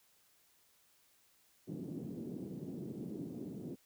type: band-pass noise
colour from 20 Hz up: white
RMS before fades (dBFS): -44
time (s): 1.67-3.76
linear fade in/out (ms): 20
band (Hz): 140 to 320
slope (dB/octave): 24
effects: white hiss -70 dBFS RMS until 3.85 s